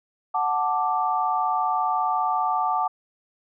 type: chord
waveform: sine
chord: D major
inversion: first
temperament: equal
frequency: 740 / 880 / 1174.7 Hz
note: F#5 / A5 / D6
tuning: 0 / 0 / 0 cents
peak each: -25 dBFS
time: 0.34-2.88 s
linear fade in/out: 10 ms
effects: none